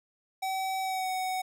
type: tone with pitch glide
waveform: square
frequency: 763 to 746.9 Hz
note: G5 to F#5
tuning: -47 to +16 cents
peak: -30 dBFS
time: 0.42-1.42 s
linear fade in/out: 10 ms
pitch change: -37 cents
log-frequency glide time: 0.81-1.09 s
effects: none